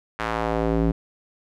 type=tone with band-pass filter sweep; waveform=square; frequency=55.7 Hz; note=A1; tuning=22 cents sharp; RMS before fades=-23 dBFS; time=0.19-0.92 s; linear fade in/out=10 ms; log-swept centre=1500 to 240 Hz; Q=1.1; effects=none